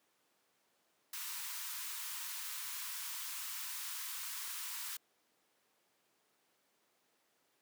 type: high-pass noise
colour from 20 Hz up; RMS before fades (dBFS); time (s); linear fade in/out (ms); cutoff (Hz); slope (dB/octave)
white; -43; 1.13-4.97; 5; 900; 96
effects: pink hiss -75 dBFS RMS until 7.61 s + high-pass 300 Hz 12 dB/octave